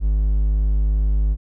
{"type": "tone", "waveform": "triangle", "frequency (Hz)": 51.3, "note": "G#1", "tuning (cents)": -21, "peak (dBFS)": -13, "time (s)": [0, 1.37], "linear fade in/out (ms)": 50, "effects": []}